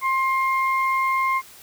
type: tone pair together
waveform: sine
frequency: 1059 / 2122 Hz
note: C6 / C7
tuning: +21 / +24 cents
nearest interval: octave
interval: 1203 cents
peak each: -19 / -24 dBFS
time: 0.01-1.42 s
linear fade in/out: 50 ms
effects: tanh soft clip ceiling -11 dBFS + white hiss -46 dBFS RMS until 1.62 s